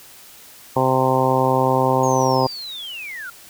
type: harmonic tone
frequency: 130.5 Hz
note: C3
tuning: 4 cents flat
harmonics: 1 / 2 / 3 / 4 / 5 / 6 / 7 / 8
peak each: -23 / -24 / -23 / -21 / -26 / -23 / -21 / -25 dBFS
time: 0.76-2.47 s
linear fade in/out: 5 ms
type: linear sweep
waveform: sine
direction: down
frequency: 6645 to 1352 Hz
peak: -29 dBFS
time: 2.03-3.3 s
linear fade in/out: 5 ms
effects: white hiss -44 dBFS RMS until 3.49 s